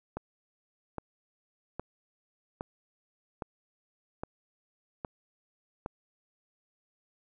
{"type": "click train", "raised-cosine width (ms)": 1, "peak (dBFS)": -21, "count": 8, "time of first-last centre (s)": [0.17, 5.861], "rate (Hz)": 1.23, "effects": []}